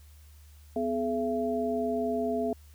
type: tone cluster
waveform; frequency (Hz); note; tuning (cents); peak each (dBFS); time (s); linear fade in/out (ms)
sine; 250.3 / 425.2 / 674; B3 / G#4 / E5; +23 / +41 / +38; -31; 0.76-2.53; 2
effects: added 74 Hz sine -50 dBFS peak until 2.74 s + white hiss -62 dBFS RMS until 2.74 s